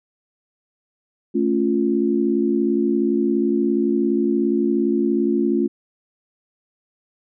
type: chord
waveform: sine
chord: A augmented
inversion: none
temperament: equal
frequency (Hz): 220 / 277.2 / 349.2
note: A3 / C#4 / E#4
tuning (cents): 0 / 0 / 0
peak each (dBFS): -21 / -21 / -20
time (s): 1.34-5.68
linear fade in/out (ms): 20
effects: none